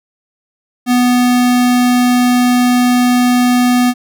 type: tone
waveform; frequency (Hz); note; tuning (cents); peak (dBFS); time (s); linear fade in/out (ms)
square; 246.9; B3; 0; -9; 0.86-3.94; 50
effects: none